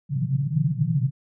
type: band-pass noise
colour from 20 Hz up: pink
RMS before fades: -23 dBFS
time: 0.09-1.11 s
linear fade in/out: 50 ms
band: 120 to 170 Hz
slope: 96 dB/octave
effects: none